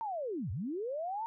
sine linear two-way sweep, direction down then up, 927 to 78.2 to 927 Hz, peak -34 dBFS, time 0.01-1.26 s, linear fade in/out 0 ms, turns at 0.51 s, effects none

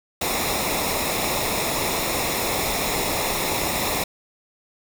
pink noise with comb filter, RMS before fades -24 dBFS, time 0.21-4.04 s, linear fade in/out 5 ms, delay 0.65 ms, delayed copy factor -0.65, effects none

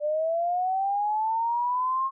sine linear sweep, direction up, 587 to 1079 Hz, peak -23 dBFS, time 0-2.11 s, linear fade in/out 50 ms, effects none

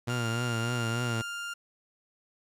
sawtooth tone with vibrato, 118 Hz, A#2, 22 cents sharp, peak -25 dBFS, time 0.07-1.22 s, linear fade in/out 10 ms, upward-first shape triangle, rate 3.4 Hz, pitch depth 90 cents each way
30% pulse tone, 1400 Hz, F6, 4 cents sharp, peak -32 dBFS, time 0.09-1.54 s, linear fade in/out 10 ms
effects low-pass 11000 Hz 12 dB/octave + 10-bit

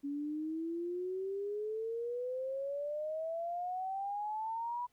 sine exponential sweep, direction up, 280.1 to 985 Hz, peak -35 dBFS, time 0.03-4.87 s, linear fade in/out 20 ms, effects pink hiss -75 dBFS RMS until 4.92 s

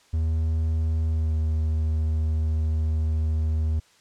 triangle tone with pitch glide, 79.8 to 78.47 Hz, D#2 to D#2, +44 to +15 cents, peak -19 dBFS, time 0.13-3.8 s, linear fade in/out 10 ms, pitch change -29 cents, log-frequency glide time 1.11-1.36 s, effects white hiss -58 dBFS RMS until 4 s + low-pass 7000 Hz 12 dB/octave

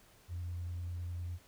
sine tone with vibrato, 87.31 Hz, F2, in tune, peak -36 dBFS, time 0.28-1.39 s, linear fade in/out 50 ms, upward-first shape sine, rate 10 Hz, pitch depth 13 cents each way, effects tanh soft clip ceiling -33 dBFS + pink hiss -63 dBFS RMS until 1.47 s

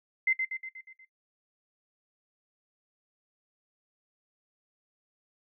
sine tone with echo, 2069 Hz, C7, 20 cents flat, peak -22 dBFS, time 0.27-0.33 s, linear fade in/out 5 ms, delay 120 ms, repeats 6, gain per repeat -5 dB, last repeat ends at 1.05 s, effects noise-tail reverb RT60 0.1 s tail -17 dB re dry

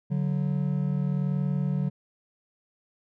triangle tone pair together, 143.94 / 185 Hz, D3 / F#3, -34 / 0 cents, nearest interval major third, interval 434 cents, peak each -24 / -26 dBFS, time 0.1-1.9 s, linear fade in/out 20 ms, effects none

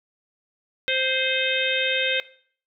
harmonic tone with a mistuned harmonic, 523.3 Hz, C5, in tune, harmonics 1 / 3 / 4 / 5 / 6 / 7, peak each -28 / -28 / -28 / -28 / -28 / -28 dBFS, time 0.88-2.2 s, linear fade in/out 0 ms, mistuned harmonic 5, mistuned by -33 cents, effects noise-tail reverb RT60 0.5 s tail -18 dB re dry

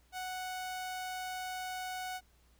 sawtooth tone, 740 Hz, F#5, in tune, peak -34 dBFS, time 0.12-2.21 s, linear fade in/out 50 ms, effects added 60 Hz sine -65 dBFS peak until 2.59 s + pink hiss -70 dBFS RMS until 2.59 s

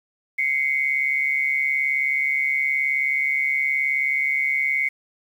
sine tone pair together, 2075 / 2214 Hz, C7 / C#7, -15 / -3 cents, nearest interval minor second, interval 112 cents, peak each -22 dBFS, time 0.38-4.89 s, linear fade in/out 10 ms, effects 8-bit

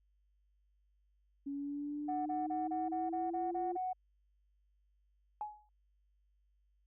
sine exponential sweep, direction up, 279.2 to 351.6 Hz, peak -37 dBFS, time 1.46-3.77 s, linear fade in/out 10 ms
sine tone bursts, 740 Hz, F#5, in tune, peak -34 dBFS, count 9, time 2.08-3.932 s, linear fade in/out 10 ms, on 180 ms, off 29 ms
sine tone with exponential decay, 843 Hz, G#5, 26 cents sharp, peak -34 dBFS, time 5.41-5.69 s, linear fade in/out 1 ms, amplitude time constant 60 ms
effects tanh soft clip ceiling -26 dBFS + added 50 Hz sine -70 dBFS peak until 6.86 s

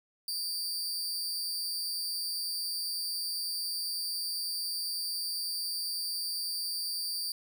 sawtooth tone with amplitude modulation, 4682 Hz, D8, 6 cents flat, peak -27 dBFS, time 0.28-7.32 s, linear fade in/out 2 ms, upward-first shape sine, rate 296 Hz, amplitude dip 55%, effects none

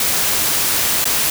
white noise with dropouts, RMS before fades -17 dBFS, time 0-1.3 s, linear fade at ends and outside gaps 2 ms, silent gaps 1.043-1.054 s, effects none

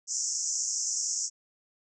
white band-pass noise, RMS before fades -31 dBFS, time 0.07-1.3 s, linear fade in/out 50 ms, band 5400 to 7500 Hz, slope 96 dB/octave, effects none

